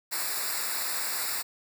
white noise with comb filter, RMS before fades -31 dBFS, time 0.11-1.43 s, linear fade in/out 20 ms, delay 0.32 ms, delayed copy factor -0.95, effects none

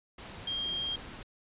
sine tone in noise, 3213 Hz, G7, 42 cents sharp, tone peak -31 dBFS, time 0.47-0.96 s, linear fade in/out 5 ms, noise pink, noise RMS -45 dBFS, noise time 0.18-1.23 s, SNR +11 dB, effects resampled to 8000 Hz

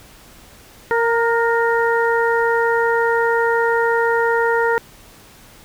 harmonic tone with a mistuned harmonic, 462.8 Hz, A#4, 13 cents flat, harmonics 1 / 2 / 3 / 4, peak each -17 / -20 / -22 / -23 dBFS, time 0.91-4.78 s, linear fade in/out 0 ms, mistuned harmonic 3, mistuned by +31 cents, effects pink hiss -45 dBFS RMS until 5.64 s

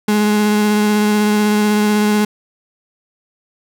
35% pulse tone with vibrato, 210 Hz, G#3, 19 cents sharp, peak -10 dBFS, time 0.08-2.25 s, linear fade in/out 5 ms, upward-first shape triangle, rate 16 Hz, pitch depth 16 cents each way, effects none

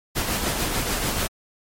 pink noise with tremolo, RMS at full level -23 dBFS, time 0.15-1.28 s, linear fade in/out 20 ms, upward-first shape triangle, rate 6.8 Hz, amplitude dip 40%, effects MP3 64 kbps

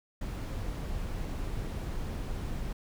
brown noise, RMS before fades -35 dBFS, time 0.21-2.73 s, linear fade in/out 5 ms, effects none

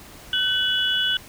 sine tone cluster, 1516 / 2962 / 3393 Hz, F#6 / F#7 / G#7, +42 / +1 / +36 cents, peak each -25 / -22 / -25 dBFS, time 0.33-1.17 s, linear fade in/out 2 ms, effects pink hiss -44 dBFS RMS until 1.28 s

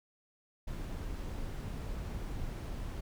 brown noise, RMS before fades -39 dBFS, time 0.67-3.01 s, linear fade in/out 10 ms, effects none

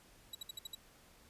sawtooth tone bursts, 3900 Hz, B7, 23 cents flat, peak -38 dBFS, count 6, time 0.33-0.75 s, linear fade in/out 5 ms, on 20 ms, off 60 ms, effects pink hiss -63 dBFS RMS until 1.29 s + resampled to 32000 Hz

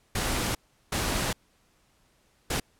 pink noise bursts at uneven times, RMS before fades -28 dBFS, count 3, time 0.15-0.55 / 0.92-1.33 / 2.5-2.6 s, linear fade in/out 5 ms, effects pink hiss -66 dBFS RMS until 2.79 s + low-pass 12000 Hz 12 dB/octave

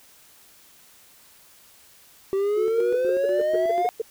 triangle exponential sweep, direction up, 384.6 to 726 Hz, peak -18 dBFS, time 2.33-3.89 s, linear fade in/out 0 ms
sine tone with tremolo, 365.9 Hz, F#4, 19 cents flat, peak -24 dBFS, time 2.56-3.83 s, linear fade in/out 20 ms, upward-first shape square, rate 4.1 Hz, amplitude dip 70%
sine tone bursts, 449.4 Hz, A4, 37 cents sharp, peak -21 dBFS, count 9, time 2.78-4.018 s, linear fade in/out 5 ms, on 22 ms, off 130 ms
effects tanh soft clip ceiling -10 dBFS + white hiss -53 dBFS RMS until 4.1 s

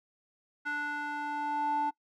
square tone with band-pass filter sweep, 293.7 Hz, D4, in tune, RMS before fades -33 dBFS, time 0.65-1.91 s, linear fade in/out 20 ms, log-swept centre 1500 to 820 Hz, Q 4.2, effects noise-tail reverb RT60 0.1 s tail -21 dB re dry

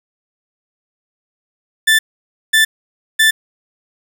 30% pulse tone bursts, 1763 Hz, A6, 3 cents sharp, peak -6 dBFS, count 3, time 1.87-3.31 s, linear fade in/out 10 ms, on 120 ms, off 540 ms, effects 7-bit

